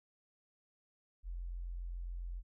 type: tone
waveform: sine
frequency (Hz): 43.65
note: F1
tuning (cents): 0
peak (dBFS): -39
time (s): 1.23-2.43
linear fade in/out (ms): 50
effects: none

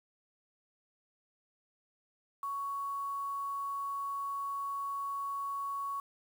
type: tone with quantisation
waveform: sine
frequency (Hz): 1115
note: C#6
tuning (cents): +10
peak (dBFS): -34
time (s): 2.43-6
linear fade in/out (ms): 2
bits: 9
effects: none

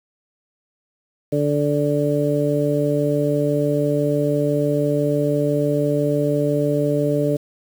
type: harmonic tone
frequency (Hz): 146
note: D3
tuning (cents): -10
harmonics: 1 / 2 / 3 / 4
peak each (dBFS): -22 / -22 / -22 / -22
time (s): 1.32-7.37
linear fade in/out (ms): 10
effects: 7-bit

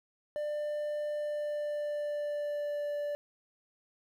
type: tone with pitch glide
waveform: triangle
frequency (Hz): 595 to 584.4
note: D5 to D5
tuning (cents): +22 to -9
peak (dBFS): -30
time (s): 0.36-3.15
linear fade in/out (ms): 0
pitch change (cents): -31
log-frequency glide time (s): 1.12-2.94
effects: 11-bit

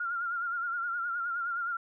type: tone with vibrato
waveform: sine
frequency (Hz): 1396.9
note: F6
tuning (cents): 0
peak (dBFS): -30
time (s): 0-1.77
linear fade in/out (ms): 5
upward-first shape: triangle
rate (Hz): 9.6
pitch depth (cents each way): 73
effects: none

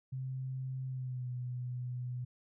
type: tone with pitch glide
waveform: sine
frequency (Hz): 130.8 to 124.32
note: C3 to B2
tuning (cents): 0 to +12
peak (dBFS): -36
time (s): 0.12-2.25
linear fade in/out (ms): 10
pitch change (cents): -88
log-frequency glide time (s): 0.87-1.3
effects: none

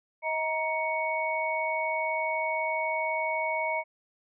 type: tone cluster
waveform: sine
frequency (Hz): 634 / 938 / 2227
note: D#5 / A#5 / C#7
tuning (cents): +32 / +11 / +7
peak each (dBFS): -31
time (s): 0.22-3.84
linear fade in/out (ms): 50
effects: none

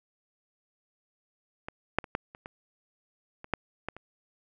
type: clicks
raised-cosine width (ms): 0.5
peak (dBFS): -22 / -8 / -27 / -13 / -30 / -25 / -27 / -11 / -18 / -29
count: 10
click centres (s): 1.685 / 1.986 / 2.042 / 2.151 / 2.349 / 2.459 / 3.444 / 3.537 / 3.886 / 3.966
effects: none

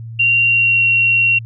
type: tone with pitch glide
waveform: sine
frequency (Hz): 2762 to 2741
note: F7 to F7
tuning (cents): -20 to -33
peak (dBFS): -10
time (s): 0.19-1.39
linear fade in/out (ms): 10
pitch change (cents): -13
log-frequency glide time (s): 0.45-0.83
effects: added 114 Hz sine -27 dBFS peak until 1.45 s

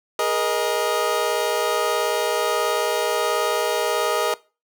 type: chord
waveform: 25% pulse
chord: Ab suspended second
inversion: none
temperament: equal with one note detuned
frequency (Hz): 415.3 / 473.8 / 622.3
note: Ab4 / Bb4 / Eb5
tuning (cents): 0 / +28 / 0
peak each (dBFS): -22 / -20 / -20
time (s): 0.19-4.34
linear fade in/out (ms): 2
effects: noise-tail reverb RT60 0.3 s tail -20 dB re dry

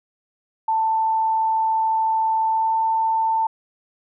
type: tone with pitch glide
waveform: sine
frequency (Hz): 887 to 892.7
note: A5 to A5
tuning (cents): +14 to +25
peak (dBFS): -17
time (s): 0.68-3.47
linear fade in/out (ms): 5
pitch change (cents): +11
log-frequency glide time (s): 2.49-2.74
effects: none

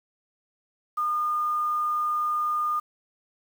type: tone with quantisation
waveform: sine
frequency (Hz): 1216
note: D#6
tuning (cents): -40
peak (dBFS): -23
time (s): 0.97-2.8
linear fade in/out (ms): 10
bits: 8
effects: none

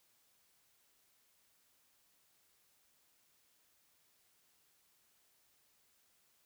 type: silence
effects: white hiss -73 dBFS RMS until 6.45 s

